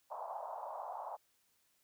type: band-pass noise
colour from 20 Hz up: white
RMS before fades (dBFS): -44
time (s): 0.1-1.17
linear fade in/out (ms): 20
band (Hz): 610 to 1000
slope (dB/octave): 48
effects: white hiss -75 dBFS RMS until 1.83 s